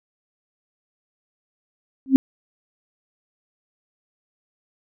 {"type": "tone with exponential growth", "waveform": "sine", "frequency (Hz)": 266.8, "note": "C4", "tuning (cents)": 34, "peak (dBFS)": -4, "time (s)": [2.06, 2.16], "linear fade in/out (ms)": 0, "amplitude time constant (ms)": 21, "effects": []}